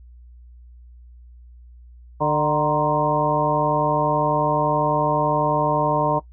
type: harmonic tone with a mistuned harmonic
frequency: 150 Hz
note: D3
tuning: 37 cents sharp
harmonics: 1 / 2 / 3 / 4 / 5 / 6 / 7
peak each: -25 / -27 / -26 / -23 / -27 / -22 / -26 dBFS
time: 2.2-6.2 s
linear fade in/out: 20 ms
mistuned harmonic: 6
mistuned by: +72 cents
effects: noise-tail reverb RT60 0.1 s tail -18 dB re dry + added 60 Hz sine -42 dBFS peak until 6.32 s